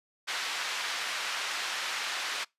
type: band-pass noise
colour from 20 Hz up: pink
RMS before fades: -34 dBFS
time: 0.27-2.45 s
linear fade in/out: 20 ms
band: 1300 to 4900 Hz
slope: 12 dB/octave
effects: noise-tail reverb RT60 0.2 s tail -25 dB re dry + resampled to 32000 Hz